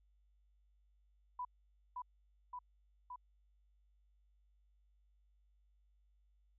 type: tone with echo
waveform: sine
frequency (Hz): 991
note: B5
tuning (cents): +6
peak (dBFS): -39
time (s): 1.39-1.45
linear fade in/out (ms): 5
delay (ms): 570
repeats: 3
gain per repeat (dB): -2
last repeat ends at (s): 3.16
effects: added 50 Hz sine -69 dBFS peak until 6.58 s